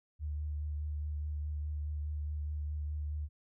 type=tone with vibrato; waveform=sine; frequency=74.8 Hz; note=D2; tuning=32 cents sharp; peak=-34 dBFS; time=0.19-3.29 s; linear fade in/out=50 ms; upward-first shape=triangle; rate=4.8 Hz; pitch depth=23 cents each way; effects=none